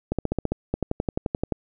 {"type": "two click trains", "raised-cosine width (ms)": 2, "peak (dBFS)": [-10, -10], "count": [10, 7], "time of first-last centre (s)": [[0.74, 1.523], [0.12, 0.52]], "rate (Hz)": [11.5, 15], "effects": []}